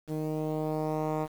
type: tone with low-pass filter sweep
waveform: 10% pulse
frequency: 154.9 Hz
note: D#3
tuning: 7 cents flat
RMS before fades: -31 dBFS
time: 0.07-1.28 s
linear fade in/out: 50 ms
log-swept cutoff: 370 to 1200 Hz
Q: 0.98
effects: 8-bit